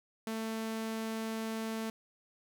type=tone; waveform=sawtooth; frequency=222.5 Hz; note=A3; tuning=20 cents sharp; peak=-31 dBFS; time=0.27-1.9 s; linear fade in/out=2 ms; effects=none